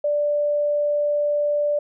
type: tone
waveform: sine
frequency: 587.3 Hz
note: D5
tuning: in tune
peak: -18 dBFS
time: 0.04-1.79 s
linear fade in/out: 5 ms
effects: none